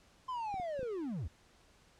triangle linear sweep, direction down, 1046.5 to 58.5 Hz, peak -34 dBFS, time 0.28-1.28 s, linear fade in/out 10 ms
clicks, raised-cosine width 3 ms, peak -34 dBFS, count 4, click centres 0.542 / 0.599 / 0.793 / 0.83 s
effects pink hiss -65 dBFS RMS until 1.99 s + low-pass 8000 Hz 12 dB/octave

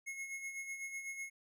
square tone with tremolo, 2170 Hz, C#7, 37 cents flat, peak -40 dBFS, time 0.06-1.3 s, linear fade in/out 20 ms, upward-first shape sine, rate 8 Hz, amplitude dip 55%, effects resampled to 32000 Hz

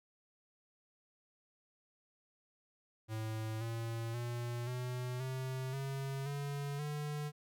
square tone with pitch steps, 110 / 114.8 / 119.82 / 125.05 / 130.51 / 136.21 / 142.16 / 148.37 Hz, A2 / A#2 / A#2 / B2 / C3 / C#3 / C#3 / D3, 0 / -26 / +48 / +22 / -4 / -30 / +44 / +18 cents, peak -38 dBFS, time 3.08-7.32 s, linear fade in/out 50 ms, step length 530 ms, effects none

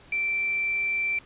sine tone with quantisation, 2342 Hz, D7, 5 cents flat, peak -24 dBFS, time 0.12-1.19 s, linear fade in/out 5 ms, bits 6, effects pink hiss -52 dBFS RMS until 1.25 s + resampled to 8000 Hz

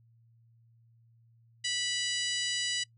harmonic tone with a mistuned harmonic, 982 Hz, B5, 10 cents flat, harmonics 2 / 3 / 4 / 5 / 6 / 7 / 8 / 9, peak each -37 / -34 / -38 / -37 / -42 / -43 / -41 / -45 dBFS, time 1.64-2.84 s, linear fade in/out 10 ms, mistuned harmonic 5, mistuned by -15 cents, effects noise-tail reverb RT60 0.1 s tail -23 dB re dry + added 115 Hz sine -60 dBFS peak until 2.97 s

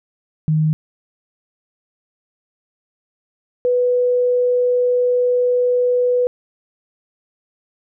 sine tone pair in turn, 155.56 / 493.9 Hz, D#3 / B4, 0 / 0 cents, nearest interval octave + minor sixth, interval 2000 cents, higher second, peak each -13 dBFS, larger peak neither, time 0.48-0.73 / 3.65-6.27 s, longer second, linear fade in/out 0 ms, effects none

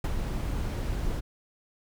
brown noise with ADSR envelope, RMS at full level -25 dBFS, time 0.04-1.21 s, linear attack 4 ms, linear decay 38 ms, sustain -5 dB, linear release 25 ms, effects none

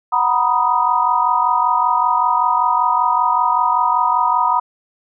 sine chord, B major seventh, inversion second, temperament equal with one note detuned, 740 / 942.6 / 987.8 / 1244.5 Hz, F#5 / A#5 / B5 / D#6, 0 / +19 / 0 / 0 cents, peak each -23 / -17 / -17 / -19 dBFS, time 0.12-4.6 s, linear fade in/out 10 ms, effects none

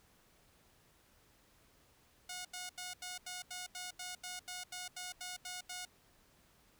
5% pulse tone bursts, 725 Hz, F#5, 35 cents flat, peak -31 dBFS, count 15, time 2.29-5.852 s, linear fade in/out 5 ms, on 160 ms, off 83 ms, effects pink hiss -68 dBFS RMS until 6.79 s

